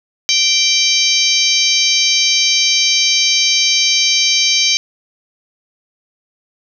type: harmonic tone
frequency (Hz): 780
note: G5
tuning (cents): -9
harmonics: 3 / 4 / 5 / 6 / 7 / 8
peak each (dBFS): -18 / -18 / -18 / -18 / -18 / -18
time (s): 0.29-4.77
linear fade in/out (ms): 0
effects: none